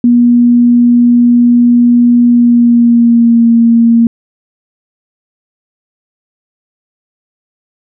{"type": "tone with pitch glide", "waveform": "sine", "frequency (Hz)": [240.5, 231.8], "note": ["B3", "A#3"], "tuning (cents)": [-46, -10], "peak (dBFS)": -3, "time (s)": [0.04, 4.07], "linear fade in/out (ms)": 2, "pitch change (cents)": -64, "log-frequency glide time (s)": [2.26, 3.48], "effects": []}